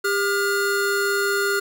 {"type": "tone pair together", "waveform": "square", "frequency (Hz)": [399.9, 1425], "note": ["G4", "F6"], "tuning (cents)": [35, 34], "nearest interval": "octave + minor seventh", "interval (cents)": 2199, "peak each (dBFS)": -23, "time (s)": [0.04, 1.6], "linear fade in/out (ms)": 10, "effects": []}